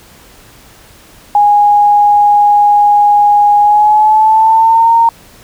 sine tone with pitch glide, 825 to 920.7 Hz, G#5 to A#5, -12 to -22 cents, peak -4 dBFS, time 1.35-5.09 s, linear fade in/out 2 ms, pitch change +190 cents, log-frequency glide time 3.6-4.93 s, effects pink hiss -40 dBFS RMS until 5.43 s

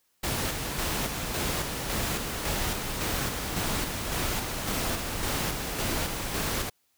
pink noise with tremolo, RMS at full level -29 dBFS, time 0.23-6.7 s, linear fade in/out 10 ms, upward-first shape square, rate 1.8 Hz, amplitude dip 35%, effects white hiss -71 dBFS RMS until 6.97 s

